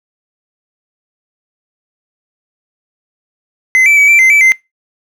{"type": "tone with pitch steps", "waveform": "triangle", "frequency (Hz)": [2051, 2322, 2277, 2342, 2071, 2312, 2074], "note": ["C7", "D7", "C#7", "D7", "C7", "D7", "C7"], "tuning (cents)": [-35, -20, 46, -5, -18, -28, -16], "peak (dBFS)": -3, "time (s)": [3.75, 4.52], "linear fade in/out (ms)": 0, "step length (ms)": 110, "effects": ["noise-tail reverb RT60 0.2 s tail -22 dB re dry"]}